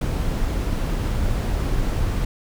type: noise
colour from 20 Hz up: brown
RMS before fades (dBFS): -22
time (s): 0.01-2.25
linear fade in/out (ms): 5
effects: none